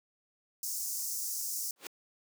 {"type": "high-pass noise", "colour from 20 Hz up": "pink", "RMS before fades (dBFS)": -36, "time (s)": [0.63, 1.71], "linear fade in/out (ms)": 2, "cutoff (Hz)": 5400, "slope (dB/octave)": 48}
{"type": "noise with exponential growth", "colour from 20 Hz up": "pink", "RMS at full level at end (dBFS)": -35, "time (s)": [1.76, 1.87], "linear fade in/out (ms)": 1, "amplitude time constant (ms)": 22}
{"effects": ["high-pass 400 Hz 12 dB/octave"]}